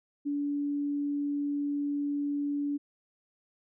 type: tone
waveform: sine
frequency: 287.6 Hz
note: D4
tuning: 36 cents flat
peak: -28 dBFS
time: 0.25-2.78 s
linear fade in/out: 20 ms
effects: none